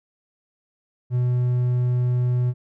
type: tone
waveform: triangle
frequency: 123.8 Hz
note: B2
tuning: 5 cents sharp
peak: -16 dBFS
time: 1.1-2.54 s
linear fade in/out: 50 ms
effects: none